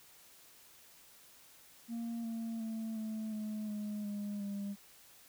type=tone with pitch steps; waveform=sine; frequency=232.2 / 227.4 / 222.7 / 218.2 / 213.7 / 209.3 / 205 / 200.7 Hz; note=A#3 / A#3 / A3 / A3 / G#3 / G#3 / G#3 / G3; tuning=-7 / -43 / +21 / -14 / +50 / +14 / -22 / +41 cents; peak=-34 dBFS; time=1.88-4.76 s; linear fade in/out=50 ms; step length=360 ms; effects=tanh soft clip ceiling -36 dBFS + white hiss -60 dBFS RMS until 5.28 s